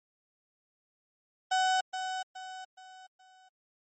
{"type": "tone with echo", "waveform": "35% pulse", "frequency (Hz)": 749, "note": "F#5", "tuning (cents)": 21, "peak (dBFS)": -23, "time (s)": [1.51, 1.81], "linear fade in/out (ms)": 10, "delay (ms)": 420, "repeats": 4, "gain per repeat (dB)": -8, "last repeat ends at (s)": 3.49, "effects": ["MP3 32 kbps"]}